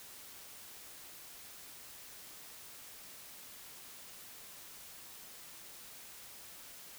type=silence; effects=white hiss -52 dBFS RMS until 6.98 s